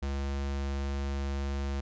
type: tone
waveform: square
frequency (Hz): 69.3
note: C#2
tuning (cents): 0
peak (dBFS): -31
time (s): 0.02-1.81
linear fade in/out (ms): 10
effects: resampled to 16000 Hz